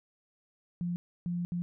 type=tone bursts at uneven times; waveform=sine; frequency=174.61 Hz; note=F3; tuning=in tune; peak=-30 dBFS; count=3; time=0.81-0.96 / 1.26-1.45 / 1.52-1.62 s; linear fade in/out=0 ms; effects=none